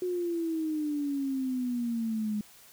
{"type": "exponential sweep", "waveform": "sine", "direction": "down", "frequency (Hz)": [365.6, 207.7], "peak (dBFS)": -28, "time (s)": [0.02, 2.41], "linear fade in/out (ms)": 2, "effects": ["white hiss -55 dBFS RMS until 2.72 s"]}